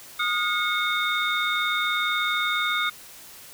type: tone cluster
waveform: sine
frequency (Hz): 1236 / 1432 / 2184 / 3661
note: D#6 / F6 / C#7 / A#7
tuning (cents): -12 / +43 / -26 / -32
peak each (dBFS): -27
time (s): 0.19-2.9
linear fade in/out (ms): 10
effects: tanh soft clip ceiling -13 dBFS + white hiss -45 dBFS RMS until 3.53 s

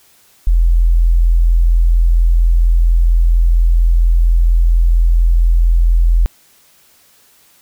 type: tone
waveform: sine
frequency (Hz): 42.16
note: E1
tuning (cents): +40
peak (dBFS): -7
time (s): 0.47-6.26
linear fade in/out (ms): 0
effects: white hiss -50 dBFS RMS until 7.61 s

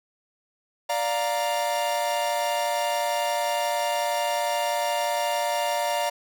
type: chord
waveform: 45% pulse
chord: Bb major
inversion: first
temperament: equal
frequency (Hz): 587.3 / 698.5 / 932.3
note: D5 / F5 / Bb5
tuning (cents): 0 / 0 / 0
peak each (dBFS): -28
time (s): 0.89-6.1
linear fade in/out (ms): 10
effects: none

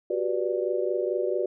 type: chord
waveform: sine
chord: G major seventh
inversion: third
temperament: just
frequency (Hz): 367.5 / 392 / 490 / 588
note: F#4 / G4 / B4 / D5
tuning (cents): -12 / 0 / -14 / +2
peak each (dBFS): -28 / -31 / -30 / -30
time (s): 0.1-1.46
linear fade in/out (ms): 5
effects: none

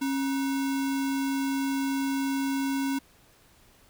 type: tone with sample-and-hold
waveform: sine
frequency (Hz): 272.3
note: C#4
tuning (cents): -31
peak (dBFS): -25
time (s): 0.01-2.99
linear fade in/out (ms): 10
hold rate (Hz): 1225
effects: pink hiss -59 dBFS RMS until 3.89 s

